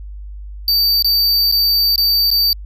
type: tone with dropouts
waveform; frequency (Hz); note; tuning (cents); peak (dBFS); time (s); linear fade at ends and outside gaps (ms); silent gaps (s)
square; 4619; D8; -30; -12; 0.68-2.53; 1; 1.024-1.045 / 1.515-1.523 / 1.959-1.979 / 2.304-2.313
effects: added 50 Hz sine -28 dBFS peak until 2.65 s